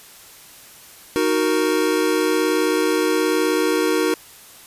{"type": "chord", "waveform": "square", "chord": "D# minor", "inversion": "none", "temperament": "equal", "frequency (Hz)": [311.1, 370, 466.2], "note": ["D#4", "F#4", "A#4"], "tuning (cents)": [0, 0, 0], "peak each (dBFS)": -22, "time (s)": [1.16, 4.14], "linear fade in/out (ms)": 0, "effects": ["white hiss -44 dBFS RMS until 4.66 s", "resampled to 32000 Hz"]}